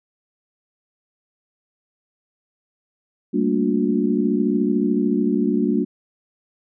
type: tone cluster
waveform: sine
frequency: 196.1 / 215.6 / 229.5 / 290.1 / 360.1 Hz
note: G3 / A3 / A#3 / D4 / F#4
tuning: +1 / -35 / -27 / -21 / -47 cents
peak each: -23 / -30 / -21 / -22 / -24 dBFS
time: 3.33-5.85 s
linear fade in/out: 20 ms
effects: none